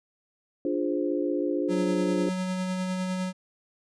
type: chord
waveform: sine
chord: D half-diminished seventh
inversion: none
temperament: equal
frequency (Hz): 293.7 / 349.2 / 415.3 / 523.3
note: D4 / F4 / Ab4 / C5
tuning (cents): 0 / 0 / 0 / 0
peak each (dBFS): -28 / -29 / -33 / -32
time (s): 0.65-2.29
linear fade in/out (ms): 2
type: tone with tremolo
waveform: square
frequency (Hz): 185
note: F#3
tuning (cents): 0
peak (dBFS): -27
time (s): 1.68-3.33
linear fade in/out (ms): 50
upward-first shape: sine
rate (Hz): 9.9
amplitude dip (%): 25
effects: resampled to 22050 Hz